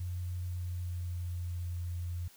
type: tone with pitch glide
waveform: sine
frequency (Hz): 89.3 to 87.26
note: F2 to F2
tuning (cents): +39 to -1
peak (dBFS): -34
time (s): 0-2.28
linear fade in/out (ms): 5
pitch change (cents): -40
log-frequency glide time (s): 0.36-1.64
effects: white hiss -59 dBFS RMS until 2.36 s